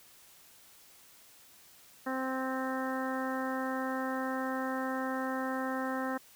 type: harmonic tone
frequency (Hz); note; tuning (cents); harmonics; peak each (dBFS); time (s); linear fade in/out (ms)
261.6; C4; 0; 1 / 2 / 3 / 4 / 5 / 6 / 7; -35 / -38 / -40 / -41 / -42 / -43 / -43; 2.06-6.18; 10
effects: white hiss -58 dBFS RMS until 6.35 s